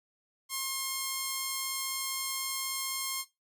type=tone; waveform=5% pulse; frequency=1069 Hz; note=C6; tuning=37 cents sharp; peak=-20 dBFS; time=0.49-3.25 s; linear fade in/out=50 ms; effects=noise-tail reverb RT60 0.2 s tail -18 dB re dry + Opus 48 kbps